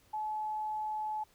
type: tone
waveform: sine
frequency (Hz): 858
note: A5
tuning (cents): -44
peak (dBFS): -33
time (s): 0.13-1.24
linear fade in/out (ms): 10
effects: pink hiss -66 dBFS RMS until 1.34 s